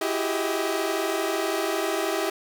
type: tone cluster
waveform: sawtooth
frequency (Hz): 332.9 / 382.5 / 402.7 / 633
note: E4 / G4 / G4 / D#5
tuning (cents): +17 / -42 / +47 / +30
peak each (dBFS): -26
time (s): 0.01-2.3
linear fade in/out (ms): 5
effects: none

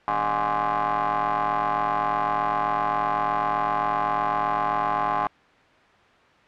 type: ring-modulated tone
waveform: 25% pulse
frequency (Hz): 107.8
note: A2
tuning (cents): -35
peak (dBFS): -15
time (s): 0.08-5.27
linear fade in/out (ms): 0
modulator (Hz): 938
effects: white hiss -54 dBFS RMS until 6.47 s + low-pass 2000 Hz 12 dB/octave

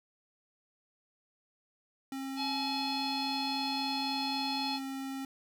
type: tone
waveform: square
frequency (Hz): 269.1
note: C4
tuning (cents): +49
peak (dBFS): -37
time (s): 2.12-5.25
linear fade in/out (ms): 2
type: harmonic tone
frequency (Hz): 851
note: G#5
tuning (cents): +42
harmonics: 1 / 3 / 4 / 5 / 6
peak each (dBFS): -36 / -42 / -41 / -37 / -45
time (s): 2.36-4.8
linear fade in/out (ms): 50
effects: none

